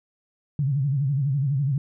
sine tone with vibrato, 138.59 Hz, C#3, in tune, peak -20 dBFS, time 0.59-1.78 s, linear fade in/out 2 ms, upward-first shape sine, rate 12 Hz, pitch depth 130 cents each way, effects none

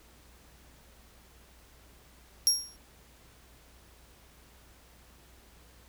30% pulse tone with exponential decay, 5588 Hz, F8, in tune, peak -14 dBFS, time 2.47-2.76 s, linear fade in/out 0 ms, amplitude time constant 63 ms, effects added 60 Hz sine -59 dBFS peak until 5.88 s + pink hiss -59 dBFS RMS until 5.88 s

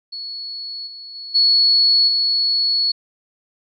sine tone with level steps, 4385 Hz, C#8, 20 cents flat, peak -27 / -33 / -30 / -11 / -15 dBFS, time 0.12-2.92 s, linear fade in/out 10 ms, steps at 0.86 / 1.14 / 1.34 / 2.07 s, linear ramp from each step 20 ms, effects none

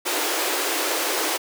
pink high-pass noise, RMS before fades -24 dBFS, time 0.05-1.38 s, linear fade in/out 20 ms, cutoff 300 Hz, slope 96 dB/octave, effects none

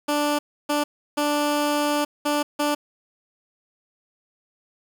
15% pulse tone bursts at uneven times, 293.7 Hz, D4, in tune, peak -14 dBFS, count 5, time 0.08-0.39 / 0.69-0.84 / 1.17-2.05 / 2.25-2.43 / 2.59-2.75 s, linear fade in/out 10 ms, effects 9-bit

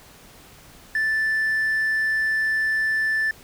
triangle tone, 1760 Hz, A6, in tune, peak -17 dBFS, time 0.95-3.31 s, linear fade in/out 2 ms, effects tanh soft clip ceiling -14 dBFS + pink hiss -48 dBFS RMS until 3.43 s

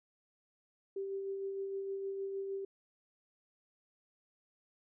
sine tone with tremolo, 391 Hz, G4, 4 cents flat, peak -35 dBFS, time 0.96-2.65 s, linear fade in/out 5 ms, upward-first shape sine, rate 6.5 Hz, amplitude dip 30%, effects none

